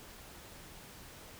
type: silence
effects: pink hiss -52 dBFS RMS until 1.39 s